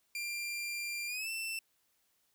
sawtooth tone with pitch glide, 2381 to 2673 Hz, D7 to E7, +23 to +23 cents, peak -33 dBFS, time 0.15-1.59 s, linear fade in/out 2 ms, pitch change +200 cents, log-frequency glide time 1.07-1.29 s, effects white hiss -75 dBFS RMS until 2.34 s

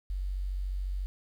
sine tone with quantisation, 47.03 Hz, F#1, 29 cents sharp, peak -30 dBFS, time 0.1-1.06 s, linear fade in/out 0 ms, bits 10, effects none

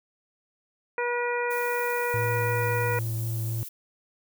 harmonic tone, 483 Hz, B4, 39 cents flat, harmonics 1 / 2 / 3 / 4 / 5, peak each -28 / -31 / -33 / -34 / -35 dBFS, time 0.98-2.99 s, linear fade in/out 2 ms
violet noise, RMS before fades -39 dBFS, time 1.5-3.69 s, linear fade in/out 10 ms
triangle tone, 113 Hz, A2, 47 cents sharp, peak -25 dBFS, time 2.14-3.63 s, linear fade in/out 0 ms
effects none

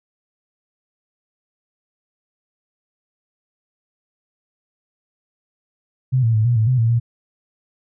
sine tone with pitch steps, 129 / 114.1 / 108.8 / 120.6 / 109.8 / 127.8 / 114.1 / 117.6 Hz, C3 / A#2 / A2 / B2 / A2 / C3 / A#2 / A#2, -24 / -37 / -19 / -41 / -3 / -40 / -37 / +16 cents, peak -13 dBFS, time 6.12-7 s, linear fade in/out 20 ms, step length 110 ms, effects none

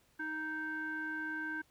square tone with low-pass filter, 312.2 Hz, D#4, 6 cents sharp, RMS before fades -39 dBFS, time 0.19-1.62 s, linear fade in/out 10 ms, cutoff 1600 Hz, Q 9.9, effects pink hiss -70 dBFS RMS until 1.7 s

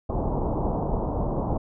pink low-pass noise, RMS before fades -26 dBFS, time 0.09-1.58 s, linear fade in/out 10 ms, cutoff 980 Hz, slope 48 dB/octave, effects none

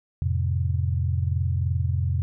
sine chord, F major, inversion none, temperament equal, 87.31 / 110 / 130.81 Hz, F2 / A2 / C3, 0 / 0 / 0 cents, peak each -23 / -29 / -27 dBFS, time 0.22-2.22 s, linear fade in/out 0 ms, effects none

